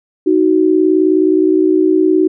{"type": "tone pair together", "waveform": "sine", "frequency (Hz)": [313.5, 372.8], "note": ["D#4", "F#4"], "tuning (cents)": [13, 13], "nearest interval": "minor third", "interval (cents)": 300, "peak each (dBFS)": -11, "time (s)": [0.26, 2.28], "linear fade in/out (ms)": 10, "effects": []}